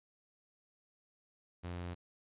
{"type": "tone", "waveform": "sawtooth", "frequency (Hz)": 87.9, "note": "F2", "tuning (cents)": 12, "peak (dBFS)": -36, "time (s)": [1.63, 1.95], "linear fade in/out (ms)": 20, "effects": ["resampled to 8000 Hz", "13-bit"]}